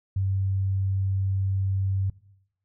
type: tone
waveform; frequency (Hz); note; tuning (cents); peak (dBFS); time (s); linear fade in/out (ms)
sine; 96.5; G2; -27; -22; 0.16-2.1; 5
effects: noise-tail reverb RT60 0.8 s tail -21 dB re dry